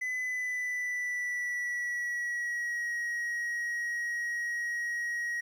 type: tone with pitch glide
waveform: triangle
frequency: 2009 to 1896.2 Hz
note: B6 to A#6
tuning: +29 to +29 cents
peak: -29 dBFS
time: 0.01-5.41 s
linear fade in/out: 10 ms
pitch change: -100 cents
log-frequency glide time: 0.21-2.91 s
effects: 11-bit

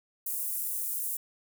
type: high-pass noise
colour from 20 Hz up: pink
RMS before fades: -33 dBFS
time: 0.26-1.17 s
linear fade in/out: 5 ms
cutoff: 10000 Hz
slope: 24 dB/octave
effects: none

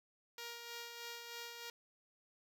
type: tone with tremolo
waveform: 5% pulse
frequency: 470.7 Hz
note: A#4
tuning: 17 cents sharp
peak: -33 dBFS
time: 0.38-1.7 s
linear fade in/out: 2 ms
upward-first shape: sine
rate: 3.2 Hz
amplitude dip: 40%
effects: none

